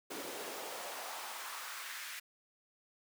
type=noise with high-pass filter sweep; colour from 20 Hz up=pink; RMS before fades=-44 dBFS; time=0.1-2.2 s; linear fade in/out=10 ms; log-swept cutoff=320 to 1900 Hz; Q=1.8; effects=none